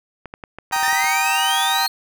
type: clicks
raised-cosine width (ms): 0.5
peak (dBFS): -19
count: 10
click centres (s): 0.257 / 0.339 / 0.438 / 0.586 / 0.712 / 0.763 / 0.828 / 0.88 / 0.928 / 1.043
type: chord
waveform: 30% pulse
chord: Eb major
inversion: first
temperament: just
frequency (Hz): 777.8 / 933.4 / 1244.5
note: G5 / Bb5 / Eb6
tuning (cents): -14 / +2 / 0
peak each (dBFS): -19 / -19 / -23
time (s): 0.72-1.87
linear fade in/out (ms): 10
type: exponential sweep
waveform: 45% pulse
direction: up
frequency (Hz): 1760 to 4302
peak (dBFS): -21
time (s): 0.83-1.88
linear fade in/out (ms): 2
effects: none